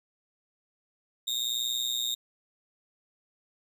35% pulse tone with amplitude modulation, 3700 Hz, A#7, 14 cents flat, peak -22 dBFS, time 1.27-2.15 s, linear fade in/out 10 ms, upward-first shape sine, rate 121 Hz, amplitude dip 95%, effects none

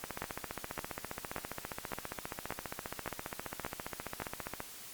two click trains, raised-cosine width 0.5 ms, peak -22 / -20 dBFS, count 69 / 8, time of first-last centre 0.04-4.604 / 0.22-4.22 s, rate 14.9 / 1.75 Hz, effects white hiss -49 dBFS RMS until 4.93 s + Opus 48 kbps

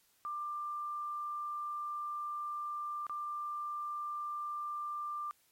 sine tone with dropouts, 1188 Hz, D6, 20 cents sharp, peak -36 dBFS, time 0.25-5.31 s, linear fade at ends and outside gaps 0 ms, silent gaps 3.067-3.096 s, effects white hiss -70 dBFS RMS until 5.51 s + MP3 64 kbps

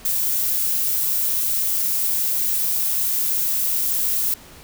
violet noise, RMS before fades -21 dBFS, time 0.05-4.34 s, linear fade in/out 2 ms, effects pink hiss -44 dBFS RMS until 4.63 s

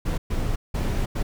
brown noise bursts at uneven times, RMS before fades -24 dBFS, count 4, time 0.05-0.18 / 0.3-0.56 / 0.74-1.06 / 1.15-1.23 s, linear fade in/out 10 ms, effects none

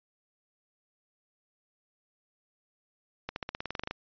accelerating click train, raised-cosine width 0.3 ms, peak -18 dBFS, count 13, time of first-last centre 3.29-3.91 s, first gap 71 ms, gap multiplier 0.94, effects resampled to 11025 Hz

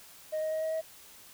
sine tone with pitch steps, 622.3 / 626.6 / 631 / 635.4 / 639.8 Hz, D#5 / D#5 / D#5 / D#5 / D#5, 0 / +12 / +24 / +36 / +48 cents, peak -27 dBFS, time 0.32-0.815 s, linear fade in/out 20 ms, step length 99 ms, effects tanh soft clip ceiling -28 dBFS + white hiss -53 dBFS RMS until 1.33 s

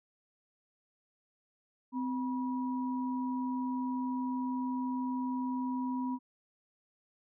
sine tone pair together, 256.7 / 969 Hz, C4 / B5, -33 / -33 cents, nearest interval octave + major seventh, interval 2300 cents, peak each -32 / -39 dBFS, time 1.92-6.19 s, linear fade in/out 50 ms, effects none

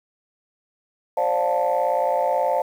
sine chord, D minor seventh, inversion third, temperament just, 528.6 / 587.3 / 704.8 / 881 Hz, C5 / D5 / F5 / A5, +18 / 0 / +16 / +2 cents, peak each -23 / -23 / -23 / -23 dBFS, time 1.17-2.62 s, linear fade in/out 5 ms, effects tanh soft clip ceiling -11 dBFS + 8-bit

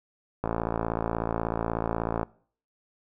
click train, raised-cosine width 1 ms, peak -13 dBFS, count 102, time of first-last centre 0.44-2.231 s, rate 56.4 Hz, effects noise-tail reverb RT60 0.5 s tail -22 dB re dry

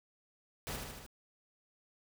pink noise with echo, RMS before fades -40 dBFS, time 0.67-0.76 s, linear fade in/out 0 ms, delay 76 ms, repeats 4, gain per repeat -3 dB, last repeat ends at 1.064 s, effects none

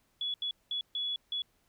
sine tone bursts at uneven times, 3393 Hz, G#7, 36 cents sharp, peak -31 dBFS, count 5, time 0.21-0.34 / 0.42-0.51 / 0.71-0.81 / 0.95-1.16 / 1.32-1.42 s, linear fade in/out 2 ms, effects pink hiss -72 dBFS RMS until 1.68 s

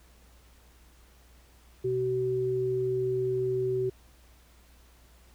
sine tone pair together, 126.4 / 378.8 Hz, B2 / F#4, +41 / +41 cents, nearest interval octave + perfect fifth, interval 1900 cents, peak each -34 / -26 dBFS, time 1.84-3.9 s, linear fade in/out 10 ms, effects added 60 Hz sine -56 dBFS peak until 5.34 s + pink hiss -61 dBFS RMS until 5.34 s

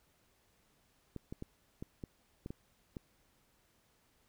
clicks, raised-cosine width 3 ms, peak -29 dBFS, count 8, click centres 1.163 / 1.325 / 1.424 / 1.825 / 2.038 / 2.461 / 2.505 / 2.968 s, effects pink hiss -72 dBFS RMS until 4.28 s

